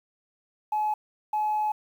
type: tone bursts at uneven times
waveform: sine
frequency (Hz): 851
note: G#5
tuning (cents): +42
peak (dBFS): -22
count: 2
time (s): 0.72-0.94 / 1.33-1.72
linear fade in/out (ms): 5
effects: tanh soft clip ceiling -20 dBFS + 9-bit